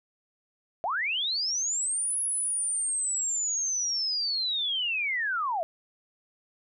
sine linear two-way sweep, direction up then down, 622.3 to 10548 to 622.3 Hz, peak -26 dBFS, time 0.84-5.63 s, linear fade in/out 0 ms, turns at 2.2 s, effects none

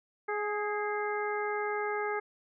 harmonic tone with a mistuned harmonic, 418 Hz, G#4, 11 cents sharp, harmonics 1 / 2 / 3 / 4 / 5, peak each -33 / -36 / -38 / -39 / -40 dBFS, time 0.28-2.2 s, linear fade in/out 10 ms, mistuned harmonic 4, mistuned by -35 cents, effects none

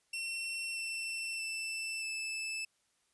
sawtooth tone with pitch steps, 2711 / 2687 / 2657 / 2629 Hz, E7 / E7 / E7 / E7, +48 / +33 / +13 / -5 cents, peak -33 dBFS, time 0.13-2.65 s, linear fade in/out 5 ms, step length 630 ms, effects white hiss -75 dBFS RMS until 3.13 s + resampled to 24000 Hz

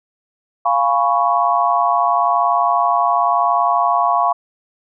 sine chord, C# dominant seventh, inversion first, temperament equal, 698.5 / 830.6 / 987.8 / 1108.7 Hz, E#5 / G#5 / B5 / C#6, 0 / 0 / 0 / 0 cents, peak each -17 / -21 / -19 / -17 dBFS, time 0.65-4.33 s, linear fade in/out 10 ms, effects none

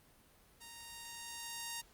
5% pulse tone with level ramp, 930 Hz, A#5, 4 cents flat, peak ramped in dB -39 to -28 dBFS, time 0.6-1.82 s, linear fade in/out 20 ms, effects pink hiss -65 dBFS RMS until 1.93 s + Opus 32 kbps

